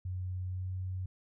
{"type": "tone with pitch glide", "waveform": "sine", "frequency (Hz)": [91.8, 92.81], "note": ["F#2", "F#2"], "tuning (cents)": [-13, 6], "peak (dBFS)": -34, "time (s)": [0.05, 1.06], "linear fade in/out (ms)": 5, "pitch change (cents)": 19, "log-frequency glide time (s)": [0.47, 0.7], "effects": []}